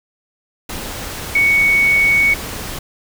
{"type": "tone in noise", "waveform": "sine", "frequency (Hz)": 2227, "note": "C#7", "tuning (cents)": 7, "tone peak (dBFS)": -10, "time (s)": [1.35, 2.34], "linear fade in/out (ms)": 5, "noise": "pink", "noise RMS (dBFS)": -27, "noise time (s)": [0.69, 2.79], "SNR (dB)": 14, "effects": []}